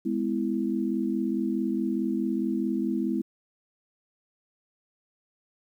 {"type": "chord", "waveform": "sine", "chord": "E major", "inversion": "first", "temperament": "equal with one note detuned", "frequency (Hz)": [207.7, 252.4, 329.6], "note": ["G#3", "B3", "E4"], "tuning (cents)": [0, 38, 0], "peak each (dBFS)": -29, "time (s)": [0.05, 3.22], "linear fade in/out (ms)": 10, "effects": ["10-bit"]}